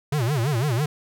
square tone with vibrato, 131.3 Hz, C3, 6 cents sharp, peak -21 dBFS, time 0.12-0.86 s, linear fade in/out 5 ms, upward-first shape sine, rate 6 Hz, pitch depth 270 cents each way, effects none

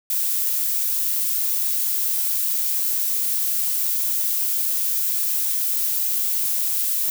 violet noise, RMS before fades -22 dBFS, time 0.1-7.1 s, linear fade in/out 2 ms, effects none

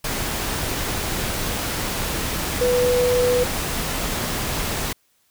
sine tone in noise, 493.9 Hz, B4, in tune, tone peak -16 dBFS, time 2.61-3.44 s, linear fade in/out 5 ms, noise pink, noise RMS -25 dBFS, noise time 0.04-4.93 s, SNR +6 dB, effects white hiss -64 dBFS RMS until 5.3 s

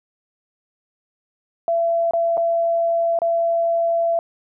sine tone with dropouts, 673 Hz, E5, 36 cents sharp, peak -16 dBFS, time 1.68-4.19 s, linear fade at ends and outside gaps 1 ms, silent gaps 2.11-2.135 / 2.371-2.377 / 3.189-3.218 s, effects none

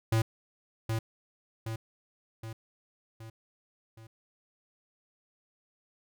square tone with echo, 112.2 Hz, A2, 34 cents sharp, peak -24 dBFS, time 0.12-0.22 s, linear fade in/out 5 ms, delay 770 ms, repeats 5, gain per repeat -5 dB, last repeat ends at 4.07 s, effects none

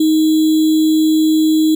sine tone with sample-and-hold, 313.5 Hz, D#4, 13 cents sharp, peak -9 dBFS, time 0-1.75 s, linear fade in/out 5 ms, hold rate 3675 Hz, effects none

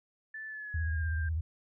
sine tone with pitch glide, 1753 to 1589 Hz, A6 to G6, -7 to +23 cents, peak -39 dBFS, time 0.34-1.29 s, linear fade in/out 5 ms, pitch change -170 cents, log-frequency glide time 0.47-1.1 s
sine tone with vibrato, 79.5 Hz, D#2, 38 cents sharp, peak -29 dBFS, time 0.74-1.41 s, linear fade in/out 5 ms, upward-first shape triangle, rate 16 Hz, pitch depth 140 cents each way
effects none

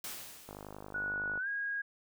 white noise with exponential decay, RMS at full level -40 dBFS, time 0.04-1.15 s, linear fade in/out 2 ms, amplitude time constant 240 ms
click train, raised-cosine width 1 ms, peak -31 dBFS, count 46, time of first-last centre 0.49-1.376 s, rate 50.8 Hz
sine tone with pitch glide, 1468 to 1638.3 Hz, F#6 to G#6, -14 to -24 cents, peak -33 dBFS, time 0.94-1.82 s, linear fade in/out 10 ms, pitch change +190 cents, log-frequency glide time 1.39-1.48 s
effects none

